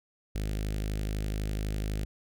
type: tone with notch filter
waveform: sawtooth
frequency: 52 Hz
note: G#1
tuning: 3 cents sharp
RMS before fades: -32 dBFS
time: 0.35-2.05 s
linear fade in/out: 5 ms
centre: 1000 Hz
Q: 0.76
effects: none